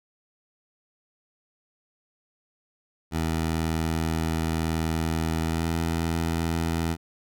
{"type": "tone with pitch glide", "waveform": "15% pulse", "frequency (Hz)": [80.9, 82.55], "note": ["E2", "E2"], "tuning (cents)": [-32, 3], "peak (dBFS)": -18, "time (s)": [3.11, 6.97], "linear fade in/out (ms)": 50, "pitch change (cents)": 35, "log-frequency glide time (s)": [5.44, 5.67], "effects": []}